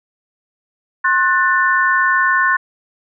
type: chord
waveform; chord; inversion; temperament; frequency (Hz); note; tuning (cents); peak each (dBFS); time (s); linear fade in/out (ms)
sine; F# diminished; second; just; 1065.6 / 1480 / 1776; C6 / F#6 / A6; +31 / 0 / +16; -16; 1.04-2.57; 10
effects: none